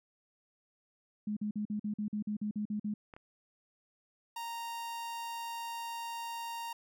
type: tone bursts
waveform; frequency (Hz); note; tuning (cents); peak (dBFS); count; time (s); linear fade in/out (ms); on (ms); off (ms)
sine; 210; G#3; +19; -32; 12; 1.27-2.94; 5; 97; 46
type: clicks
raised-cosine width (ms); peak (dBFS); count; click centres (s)
0.5; -34; 2; 3.138 / 3.165
type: tone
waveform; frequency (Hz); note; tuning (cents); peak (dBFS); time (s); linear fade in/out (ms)
45% pulse; 929; A#5; -6; -38; 4.36-6.73; 5
effects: none